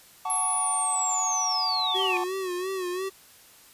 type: chord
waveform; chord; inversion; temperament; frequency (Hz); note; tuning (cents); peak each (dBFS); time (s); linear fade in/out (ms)
triangle; F# minor; none; equal with one note detuned; 740 / 880 / 1133.3; F#5 / A5 / C#6; 0 / 0 / +38; -30 / -30 / -30; 0.25-2.24; 5
type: linear sweep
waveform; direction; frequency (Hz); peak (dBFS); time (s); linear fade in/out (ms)
sine; down; 11080 to 2400; -25; 0.3-2.17; 0
type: tone with vibrato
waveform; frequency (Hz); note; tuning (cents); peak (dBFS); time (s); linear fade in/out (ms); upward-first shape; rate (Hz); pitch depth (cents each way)
square; 370; F#4; 0; -29; 1.94-3.1; 20; sine; 2.9; 74
effects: white hiss -53 dBFS RMS until 3.73 s + resampled to 32000 Hz